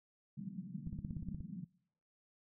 white band-pass noise, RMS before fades -46 dBFS, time 0.37-1.65 s, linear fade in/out 10 ms, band 150 to 210 Hz, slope 48 dB/octave
click train, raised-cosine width 5 ms, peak -31 dBFS, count 10, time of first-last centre 0.87-1.406 s, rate 16.8 Hz
effects noise-tail reverb RT60 0.7 s tail -24 dB re dry

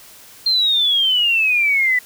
sine exponential sweep, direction down, 4211 to 1967 Hz, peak -13 dBFS, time 0.46-1.99 s, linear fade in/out 5 ms, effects white hiss -43 dBFS RMS until 2.05 s

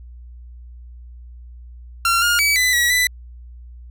sawtooth tone with pitch steps, 1370 / 1419 / 2286 / 2002 / 1925 / 1991 Hz, F6 / F6 / D7 / B6 / B6 / B6, -34 / +27 / -47 / +23 / -45 / +14 cents, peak -11 dBFS, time 2.05-3.07 s, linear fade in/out 2 ms, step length 170 ms, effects added 60 Hz sine -36 dBFS peak until 3.9 s

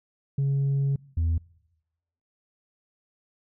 sine tone pair in turn, 138.4 / 82.29 Hz, C#3 / E2, -2 / -2 cents, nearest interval major sixth, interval 900 cents, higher first, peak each -19 dBFS, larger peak neither, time 0.38-0.96 / 1.17-1.38 s, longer first, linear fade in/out 5 ms, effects noise-tail reverb RT60 0.9 s tail -25 dB re dry + tanh soft clip ceiling -20 dBFS

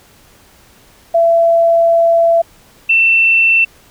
sine tone pair in turn, 671 / 2684 Hz, E5 / E7, +31 / +31 cents, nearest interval 2 octaves, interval 2400 cents, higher second, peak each -7 dBFS, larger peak neither, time 1.14-2.42 / 2.89-3.65 s, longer first, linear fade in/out 10 ms, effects pink hiss -46 dBFS RMS until 3.9 s

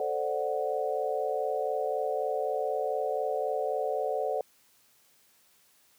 sine chord, D dominant seventh, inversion second, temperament equal, 440 / 523.3 / 587.3 / 740 Hz, A4 / C5 / D5 / F#5, 0 / 0 / 0 / 0 cents, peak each -33 dBFS, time 0-4.41 s, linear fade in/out 2 ms, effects white hiss -64 dBFS RMS until 5.98 s + high-pass 80 Hz 12 dB/octave

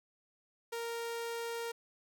sawtooth tone, 465.1 Hz, A#4, 4 cents flat, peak -33 dBFS, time 0.72-1.72 s, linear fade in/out 10 ms, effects none

